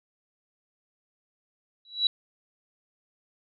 sine tone with exponential growth, 3918 Hz, B7, 15 cents flat, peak -16 dBFS, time 1.85-2.07 s, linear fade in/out 2 ms, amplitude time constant 46 ms, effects none

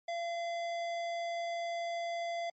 sine tone with hard clipping, 683 Hz, F5, 39 cents flat, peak -36 dBFS, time 0.08-2.5 s, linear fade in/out 5 ms, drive 14 dB, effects MP3 32 kbps

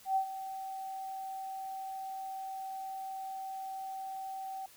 sine tone with ADSR envelope, 769 Hz, G5, 33 cents flat, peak -25 dBFS, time 0.05-4.66 s, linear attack 110 ms, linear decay 91 ms, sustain -13 dB, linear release 4 ms, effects white hiss -58 dBFS RMS until 4.76 s

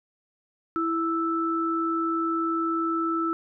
sine tone pair together, 329.6 / 1318.5 Hz, E4 / E6, 0 / 0 cents, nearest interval 2 octaves, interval 2400 cents, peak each -26 dBFS, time 0.76-3.33 s, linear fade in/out 0 ms, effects none

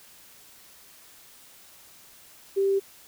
sine tone, 392 Hz, G4, in tune, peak -20 dBFS, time 2.56-2.8 s, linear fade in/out 20 ms, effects white hiss -52 dBFS RMS until 3.07 s

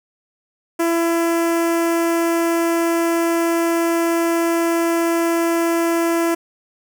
sawtooth tone with notch filter, 335.4 Hz, E4, 30 cents sharp, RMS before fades -18 dBFS, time 0.79-6.35 s, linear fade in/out 10 ms, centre 3900 Hz, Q 1, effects none

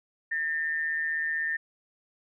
sine tone with amplitude modulation, 1807 Hz, A6, 46 cents sharp, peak -24 dBFS, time 0.31-1.57 s, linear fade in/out 10 ms, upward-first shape sine, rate 156 Hz, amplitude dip 55%, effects none

